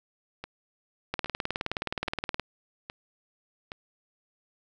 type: two click trains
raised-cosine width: 0.3 ms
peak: -21 / -13 dBFS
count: 5 / 25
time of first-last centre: 0.44-3.719 / 1.14-2.397 s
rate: 1.22 / 19.1 Hz
effects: none